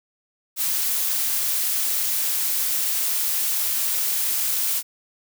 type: noise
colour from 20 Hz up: blue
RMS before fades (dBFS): -23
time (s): 0.56-4.83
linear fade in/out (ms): 50
effects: none